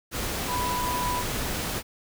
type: tone in noise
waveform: sine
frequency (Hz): 987.8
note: B5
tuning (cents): 0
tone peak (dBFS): -27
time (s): 0.47-1.24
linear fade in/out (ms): 50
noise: pink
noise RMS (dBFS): -30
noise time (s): 0.11-1.83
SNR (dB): 0
effects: none